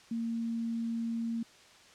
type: tone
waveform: sine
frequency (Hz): 230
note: A#3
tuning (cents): -23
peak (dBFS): -31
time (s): 0.11-1.43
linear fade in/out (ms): 5
effects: white hiss -57 dBFS RMS until 1.94 s + low-pass 6000 Hz 12 dB/octave